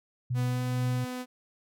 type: tone with tremolo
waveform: sine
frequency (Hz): 124.1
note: B2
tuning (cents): +9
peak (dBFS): -25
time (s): 0.3-1.05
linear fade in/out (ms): 10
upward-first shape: triangle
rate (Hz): 2.2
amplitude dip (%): 40
type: tone with pitch glide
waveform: sawtooth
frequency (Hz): 248.7 to 251.3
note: B3 to B3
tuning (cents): +12 to +30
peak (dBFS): -30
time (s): 0.34-1.26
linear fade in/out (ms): 50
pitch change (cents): +18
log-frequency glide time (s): 0.45-0.62
effects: none